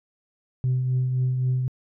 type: tone with tremolo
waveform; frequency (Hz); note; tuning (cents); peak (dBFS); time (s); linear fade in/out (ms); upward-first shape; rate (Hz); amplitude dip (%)
sine; 127.9; C3; -39; -17; 0.64-1.68; 0; triangle; 3.8; 45
effects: tanh soft clip ceiling -17 dBFS